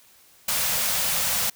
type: band-stop noise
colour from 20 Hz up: white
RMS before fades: -24 dBFS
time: 0.48-1.5 s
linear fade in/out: 5 ms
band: 240 to 470 Hz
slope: 96 dB/octave
effects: white hiss -55 dBFS RMS until 1.55 s